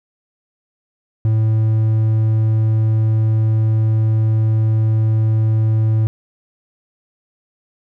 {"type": "tone", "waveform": "triangle", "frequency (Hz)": 110, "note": "A2", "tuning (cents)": 0, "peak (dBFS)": -10, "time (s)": [1.25, 6.07], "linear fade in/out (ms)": 0, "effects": []}